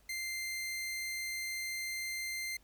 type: tone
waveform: sawtooth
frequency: 2089 Hz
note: C7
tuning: 3 cents flat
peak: -33 dBFS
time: 0.09-2.57 s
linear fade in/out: 5 ms
effects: added 50 Hz sine -65 dBFS peak until 2.63 s + pink hiss -68 dBFS RMS until 2.63 s